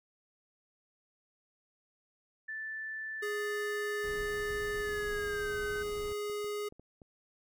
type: tone with pitch glide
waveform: sine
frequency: 1759 to 1531.3 Hz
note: A6 to G6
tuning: -1 to -41 cents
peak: -37 dBFS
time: 2.48-5.83 s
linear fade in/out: 10 ms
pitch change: -240 cents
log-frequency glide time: 4.79-5.59 s
type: tone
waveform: square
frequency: 415.3 Hz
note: G#4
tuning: in tune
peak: -35 dBFS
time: 3.22-6.69 s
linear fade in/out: 10 ms
type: noise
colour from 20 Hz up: brown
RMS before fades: -46 dBFS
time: 4.03-6.13 s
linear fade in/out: 10 ms
type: clicks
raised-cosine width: 2 ms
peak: -40 dBFS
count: 7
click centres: 5.185 / 5.758 / 6.298 / 6.444 / 6.724 / 6.796 / 7.018 s
effects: none